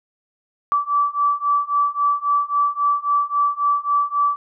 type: beating tone pair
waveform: sine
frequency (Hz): 1155 / 1158.7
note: D6 / D6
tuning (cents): -29 / -24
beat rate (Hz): 3.7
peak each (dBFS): -20 / -19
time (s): 0.72-4.36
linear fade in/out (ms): 0
effects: none